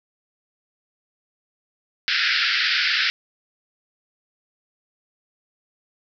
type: band-pass noise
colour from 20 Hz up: pink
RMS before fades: -21 dBFS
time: 2.08-3.1 s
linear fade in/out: 0 ms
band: 1400 to 5200 Hz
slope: 96 dB/octave
effects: none